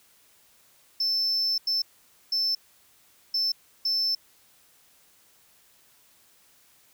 sine tone bursts at uneven times, 5300 Hz, E8, 9 cents sharp, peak -20 dBFS, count 5, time 1-1.58 / 1.67-1.82 / 2.32-2.55 / 3.34-3.52 / 3.85-4.15 s, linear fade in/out 5 ms, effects tanh soft clip ceiling -22 dBFS + white hiss -60 dBFS RMS until 6.93 s

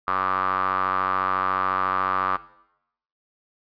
square tone with band-pass filter, 47.03 Hz, F#1, 29 cents sharp, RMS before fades -24 dBFS, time 0.07-2.37 s, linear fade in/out 10 ms, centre 1200 Hz, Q 7.6, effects noise-tail reverb RT60 0.8 s tail -17 dB re dry + resampled to 11025 Hz

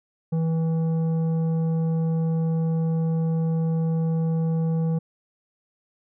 sine tone with tanh clipping, 162.7 Hz, E3, 22 cents flat, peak -22 dBFS, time 0.32-4.99 s, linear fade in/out 10 ms, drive 9 dB, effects none

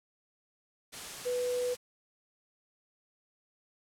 sine tone in noise, 493.9 Hz, B4, in tune, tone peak -29 dBFS, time 1.25-1.75 s, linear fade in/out 20 ms, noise white, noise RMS -42 dBFS, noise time 0.92-1.77 s, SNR +10 dB, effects low-pass 10000 Hz 12 dB/octave

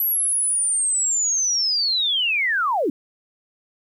sine linear sweep, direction down, 11840 to 246.9 Hz, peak -18 dBFS, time 0-2.9 s, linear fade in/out 2 ms, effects 9-bit

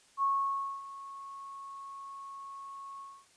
sine tone with ADSR envelope, 1100 Hz, C#6, 14 cents flat, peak -25 dBFS, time 0.17-3.26 s, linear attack 57 ms, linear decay 590 ms, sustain -17 dB, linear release 260 ms, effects white hiss -63 dBFS RMS until 3.36 s + resampled to 22050 Hz

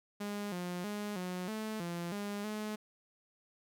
sawtooth tone with pitch steps, 205 / 177.9 / 207.3 / 181.3 / 217.4 / 172 / 203.9 / 213.1 Hz, G#3 / F3 / G#3 / F#3 / A3 / F3 / G#3 / G#3, -22 / +32 / -3 / -35 / -21 / -26 / -32 / +45 cents, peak -33 dBFS, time 0.2-2.76 s, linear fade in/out 10 ms, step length 320 ms, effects none

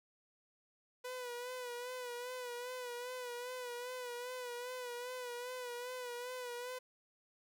sawtooth tone with vibrato, 493.9 Hz, B4, in tune, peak -38 dBFS, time 1.04-6.79 s, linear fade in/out 10 ms, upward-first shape sine, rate 2.5 Hz, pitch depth 49 cents each way, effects none

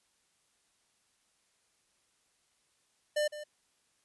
square tone with echo, 598 Hz, D5, 31 cents sharp, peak -28 dBFS, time 3.16-3.28 s, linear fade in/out 10 ms, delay 160 ms, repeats 1, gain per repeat -13 dB, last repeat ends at 3.44 s, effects white hiss -73 dBFS RMS until 4.04 s + resampled to 24000 Hz

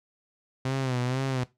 sawtooth tone with vibrato, 128.9 Hz, C3, 26 cents flat, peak -22 dBFS, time 0.65-1.44 s, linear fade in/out 5 ms, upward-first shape sine, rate 2.1 Hz, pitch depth 78 cents each way, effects noise-tail reverb RT60 0.2 s tail -17 dB re dry + low-pass 7000 Hz 12 dB/octave

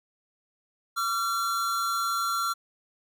square tone pair together, 1146 / 1364.1 Hz, D6 / F6, -43 / -41 cents, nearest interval minor third, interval 302 cents, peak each -34 / -27 dBFS, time 0.96-2.54 s, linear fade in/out 20 ms, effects none

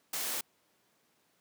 white noise, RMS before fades -35 dBFS, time 0.13-0.41 s, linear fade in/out 5 ms, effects pink hiss -71 dBFS RMS until 1.4 s + high-pass 200 Hz 12 dB/octave

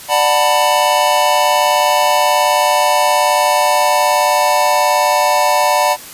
square chord, B minor seventh, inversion first, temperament just, 592.7 / 740.8 / 889 / 987.8 Hz, D5 / F#5 / A5 / B5, +16 / +2 / +18 / 0 cents, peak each -17 dBFS, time 0.08-5.97 s, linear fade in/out 50 ms, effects white hiss -33 dBFS RMS until 6.13 s + resampled to 32000 Hz

